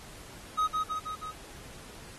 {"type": "tone with echo", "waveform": "triangle", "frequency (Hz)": 1260, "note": "D#6", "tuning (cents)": 21, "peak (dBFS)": -22, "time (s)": [0.57, 0.68], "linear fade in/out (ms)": 20, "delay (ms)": 160, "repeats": 4, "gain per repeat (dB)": -3, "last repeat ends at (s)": 1.32, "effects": ["pink hiss -49 dBFS RMS until 2.18 s", "AAC 32 kbps"]}